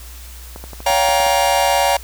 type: clicks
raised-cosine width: 1 ms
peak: -19 dBFS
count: 8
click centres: 0.561 / 0.64 / 0.733 / 0.804 / 0.903 / 1.087 / 1.202 / 1.266 s
type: chord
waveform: 45% pulse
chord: G half-diminished seventh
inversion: second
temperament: just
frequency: 564.5 / 705.6 / 784 / 940.8 Hz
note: Db5 / F5 / G5 / Bb5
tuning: +31 / +18 / 0 / +16 cents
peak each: -19 dBFS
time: 0.86-1.97 s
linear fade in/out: 5 ms
effects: added 60 Hz sine -34 dBFS peak until 2.03 s + white hiss -40 dBFS RMS until 2.03 s